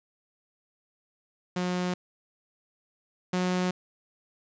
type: tone pair in turn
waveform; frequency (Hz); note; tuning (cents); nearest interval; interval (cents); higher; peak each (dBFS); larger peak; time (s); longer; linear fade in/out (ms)
sawtooth; 180 / 181.88; F#3 / F#3; -47 / -29; unison; 18; second; -23 / -21; second; 1.56-1.94 / 3.33-3.71; neither; 5
effects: resampled to 16000 Hz + 10-bit